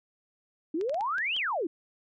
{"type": "exponential two-way sweep", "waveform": "sine", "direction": "up then down", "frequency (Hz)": [296.7, 3290, 296.7], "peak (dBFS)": -27, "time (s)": [0.74, 1.67], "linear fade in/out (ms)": 5, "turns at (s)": 1.37}
{"type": "clicks", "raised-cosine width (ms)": 0.2, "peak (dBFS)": -27, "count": 6, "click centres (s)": [0.812, 0.895, 0.944, 1.009, 1.183, 1.365]}
{"effects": []}